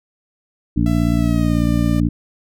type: harmonic tone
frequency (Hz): 58.1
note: A#1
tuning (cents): -5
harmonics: 1 / 2 / 3 / 4 / 5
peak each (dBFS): -20 / -20 / -20 / -20 / -20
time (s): 0.76-2.09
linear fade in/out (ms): 10
type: tone with pitch glide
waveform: sawtooth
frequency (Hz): 666 to 596.8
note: E5 to D5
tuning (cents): +18 to +28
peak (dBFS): -26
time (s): 0.86-2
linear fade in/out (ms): 2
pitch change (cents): -190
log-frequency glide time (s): 1.14-1.65
effects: none